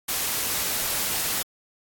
white noise, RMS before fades -26 dBFS, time 0.08-1.43 s, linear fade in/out 10 ms, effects AAC 64 kbps

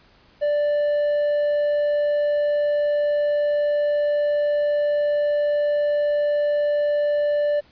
triangle tone, 587.3 Hz, D5, in tune, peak -16 dBFS, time 0.41-7.61 s, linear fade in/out 20 ms, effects pink hiss -55 dBFS RMS until 7.71 s + resampled to 11025 Hz

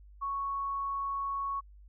sine tone, 1108.7 Hz, C#6, in tune, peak -31 dBFS, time 0.21-1.61 s, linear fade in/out 20 ms, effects added 50 Hz sine -51 dBFS peak until 1.88 s

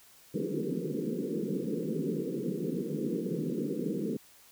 pink band-pass noise, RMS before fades -33 dBFS, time 0.34-4.17 s, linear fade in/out 5 ms, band 150 to 490 Hz, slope 96 dB/octave, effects white hiss -58 dBFS RMS until 4.51 s

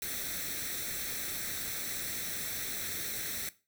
white noise with comb filter, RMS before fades -37 dBFS, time 0.02-3.49 s, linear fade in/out 2 ms, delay 0.51 ms, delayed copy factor +0.7, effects noise-tail reverb RT60 0.3 s tail -17 dB re dry

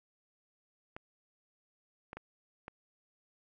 clicks, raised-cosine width 0.5 ms, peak -28 dBFS, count 4, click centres 0.965 / 2.131 / 2.17 / 2.681 s, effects none

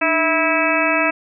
harmonic tone with a mistuned harmonic, 325.8 Hz, E4, 20 cents flat, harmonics 1 / 2 / 3 / 4 / 5 / 6 / 7 / 8, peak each -23 / -21 / -25 / -23 / -24 / -26 / -23 / -21 dBFS, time 0.01-1.11 s, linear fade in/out 10 ms, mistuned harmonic 1, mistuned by -120 cents, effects none

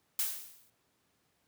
blue noise with exponential decay, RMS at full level -29 dBFS, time 0.19-0.7 s, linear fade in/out 2 ms, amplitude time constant 110 ms, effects pink hiss -74 dBFS RMS until 1.47 s + high-pass 100 Hz 12 dB/octave

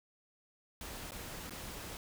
pink noise with dropouts, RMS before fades -45 dBFS, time 0.81-1.97 s, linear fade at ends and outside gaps 1 ms, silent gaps 1.108-1.119 / 1.496-1.507 s, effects none

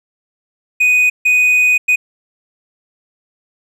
triangle tone bursts at uneven times, 2489 Hz, D#7, in tune, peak -7 dBFS, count 3, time 0.8-1.1 / 1.25-1.78 / 1.88-1.96 s, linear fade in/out 10 ms, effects none

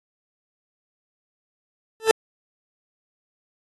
40% pulse tone with exponential growth, 442.9 Hz, A4, 11 cents sharp, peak -7 dBFS, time 2-2.11 s, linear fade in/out 0 ms, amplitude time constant 23 ms, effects AAC 32 kbps

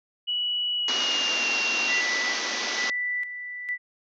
sine tone with pitch glide, 2939 to 2758 Hz, F#7 to F7, -12 to -22 cents, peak -24 dBFS, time 0.27-2.02 s, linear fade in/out 20 ms, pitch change -110 cents, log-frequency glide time 0.76-1.46 s
white band-pass noise, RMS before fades -30 dBFS, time 0.88-2.9 s, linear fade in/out 2 ms, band 210 to 6300 Hz, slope 96 dB/octave
sine tone with tremolo, 1975.5 Hz, B6, in tune, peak -25 dBFS, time 1.87-3.78 s, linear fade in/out 50 ms, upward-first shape square, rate 1.1 Hz, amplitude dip 60%
effects none

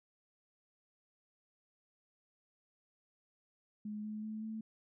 sine tone with pitch steps, 210.9 / 213.8 / 216.8 / 219.9 Hz, G#3 / A3 / A3 / A3, +27 / -49 / -25 / -1 cents, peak -39 dBFS, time 3.85-4.61 s, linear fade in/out 5 ms, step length 190 ms, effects none

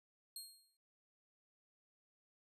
20% pulse tone with exponential decay, 4240 Hz, C8, 22 cents sharp, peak -38 dBFS, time 0.36-0.77 s, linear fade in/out 2 ms, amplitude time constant 87 ms, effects noise-tail reverb RT60 0.6 s tail -26 dB re dry + resampled to 32000 Hz

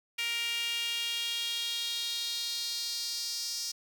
sawtooth tone with high-pass filter sweep, 467.7 Hz, A#4, 6 cents sharp, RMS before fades -34 dBFS, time 0.18-3.72 s, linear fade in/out 10 ms, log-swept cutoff 2500 to 5200 Hz, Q 4.1, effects none

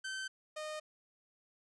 sawtooth tone pair in turn, 1543 / 614.6 Hz, G6 / D#5, -28 / -21 cents, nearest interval octave + major third, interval 1593 cents, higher first, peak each -35 / -36 dBFS, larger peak first, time 0.04-0.28 / 0.56-0.8 s, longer neither, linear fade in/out 10 ms, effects resampled to 22050 Hz

